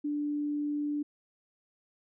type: tone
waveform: sine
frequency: 293.7 Hz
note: D4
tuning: in tune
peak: -29 dBFS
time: 0.04-1.03 s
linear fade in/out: 10 ms
effects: none